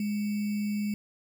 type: tone with sample-and-hold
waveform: sine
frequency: 207.7 Hz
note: G#3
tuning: in tune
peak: -27 dBFS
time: 0-0.94 s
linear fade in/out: 2 ms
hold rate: 2450 Hz
effects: none